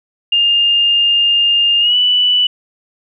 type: tone with pitch glide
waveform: sine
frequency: 2815 to 2969 Hz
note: F7 to F#7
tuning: +13 to +5 cents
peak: -9 dBFS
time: 0.32-2.47 s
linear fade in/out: 5 ms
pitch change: +92 cents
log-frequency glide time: 1.8-1.96 s
effects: none